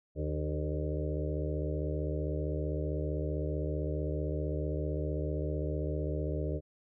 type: harmonic tone with a mistuned harmonic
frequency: 75.5 Hz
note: D2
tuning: 48 cents sharp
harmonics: 1 / 2 / 4 / 5 / 6 / 7 / 8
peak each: -34 / -37 / -40 / -41 / -42 / -42 / -43 dBFS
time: 0.15-6.61 s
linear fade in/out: 50 ms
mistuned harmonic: 5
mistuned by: +49 cents
effects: none